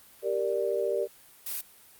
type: chord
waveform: sine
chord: G minor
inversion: none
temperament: equal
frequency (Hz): 392 / 466.2 / 587.3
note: G4 / Bb4 / D5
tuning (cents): 0 / 0 / 0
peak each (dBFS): -30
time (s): 0.22-1.08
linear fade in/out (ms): 50
type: noise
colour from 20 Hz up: blue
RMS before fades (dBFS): -34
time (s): 1.46-1.61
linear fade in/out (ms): 5
effects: white hiss -55 dBFS RMS until 1.99 s + Opus 32 kbps